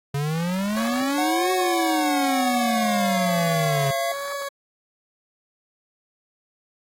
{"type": "exponential two-way sweep", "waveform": "square", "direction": "up then down", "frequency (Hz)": [138.59, 374.3, 138.59], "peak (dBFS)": -23, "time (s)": [0.14, 3.91], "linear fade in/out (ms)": 5, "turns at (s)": 1.52}
{"type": "tone with vibrato", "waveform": "20% pulse", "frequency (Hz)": 554.4, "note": "C#5", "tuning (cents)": 0, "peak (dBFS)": -23, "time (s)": [0.76, 4.49], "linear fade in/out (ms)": 10, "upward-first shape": "sine", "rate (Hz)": 1.2, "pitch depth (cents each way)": 30}
{"type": "tone with pitch glide", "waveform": "square", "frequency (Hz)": [740, 678.6], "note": ["F#5", "F5"], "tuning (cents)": [0, -50], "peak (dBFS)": -24, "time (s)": [1.18, 4.12], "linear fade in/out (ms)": 2, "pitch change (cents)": -150, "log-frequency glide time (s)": [2.6, 3.34]}
{"effects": ["AAC 48 kbps"]}